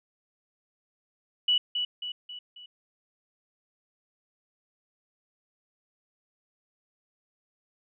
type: tone with echo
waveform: sine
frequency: 2950 Hz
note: F#7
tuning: 6 cents flat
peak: -20 dBFS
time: 1.48-1.58 s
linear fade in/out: 5 ms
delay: 270 ms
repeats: 4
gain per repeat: -6 dB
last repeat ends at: 2.66 s
effects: none